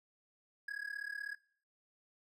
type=tone with amplitude modulation; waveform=triangle; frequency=1661.2 Hz; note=G#6; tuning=in tune; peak=-34 dBFS; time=0.68-1.35 s; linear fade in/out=5 ms; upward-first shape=sine; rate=36.1 Hz; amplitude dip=90%; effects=noise-tail reverb RT60 0.6 s tail -22 dB re dry